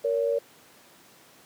sine tone pair together, 466.2 / 565.7 Hz, A#4 / C#5, 0 / +35 cents, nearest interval minor third, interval 335 cents, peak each -25 dBFS, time 0.04-0.39 s, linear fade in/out 10 ms, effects pink hiss -54 dBFS RMS until 1.45 s + high-pass 200 Hz 12 dB/octave

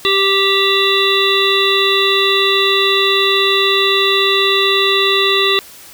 harmonic tone, 391.9 Hz, G4, in tune, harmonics 1 / 3 / 5 / 7 / 9 / 10, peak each -16 / -19 / -20 / -19 / -17 / -17 dBFS, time 0.05-5.59 s, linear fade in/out 0 ms, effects white hiss -38 dBFS RMS until 5.93 s

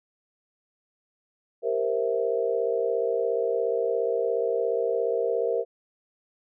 sine chord, C dominant seventh, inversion second, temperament equal, 392 / 466.2 / 523.3 / 659.3 Hz, G4 / Bb4 / C5 / E5, 0 / 0 / 0 / 0 cents, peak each -31 / -25 / -30 / -31 dBFS, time 1.62-5.65 s, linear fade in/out 50 ms, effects none

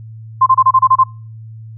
sine tone bursts, 1046.5 Hz, C6, in tune, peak -5 dBFS, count 8, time 0.41-1.038 s, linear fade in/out 10 ms, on 54 ms, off 28 ms, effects noise-tail reverb RT60 0.4 s tail -25 dB re dry + added 111 Hz sine -30 dBFS peak until 1.77 s

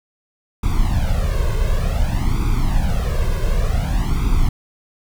brown noise with flanger, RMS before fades -17 dBFS, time 0.63-4.49 s, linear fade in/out 5 ms, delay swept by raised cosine 0.84 to 1.94 ms, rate 0.55 Hz, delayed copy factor +0.95, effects none

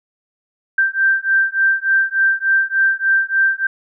sine beating tone pair, 1568 / 1571.4 Hz, G6 / G6, 0 / +4 cents, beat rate 3.4 Hz, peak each -16 dBFS, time 0.78-3.67 s, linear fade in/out 5 ms, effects none

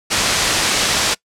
white low-pass noise, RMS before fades -17 dBFS, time 0.1-1.15 s, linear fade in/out 20 ms, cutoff 6600 Hz, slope 12 dB/octave, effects noise-tail reverb RT60 0.1 s tail -23 dB re dry + low-pass 11000 Hz 12 dB/octave

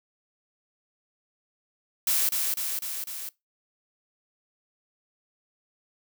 blue noise with echo, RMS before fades -24 dBFS, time 2.07-2.29 s, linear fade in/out 2 ms, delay 250 ms, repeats 4, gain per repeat -3 dB, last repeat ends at 3.29 s, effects noise-tail reverb RT60 0.2 s tail -22 dB re dry

